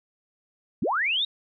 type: linear sweep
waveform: sine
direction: up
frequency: 130 to 3823 Hz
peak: -22 dBFS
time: 0.82-1.25 s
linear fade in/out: 5 ms
effects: none